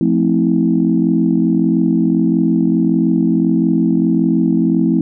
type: chord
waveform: sine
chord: F major seventh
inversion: none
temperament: equal with one note detuned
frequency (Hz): 174.61 / 220 / 261.6 / 324.7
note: F3 / A3 / C4 / E4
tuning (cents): 0 / 0 / 0 / -26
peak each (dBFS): -16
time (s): 0.01-5.01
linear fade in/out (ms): 2
effects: tanh soft clip ceiling -1 dBFS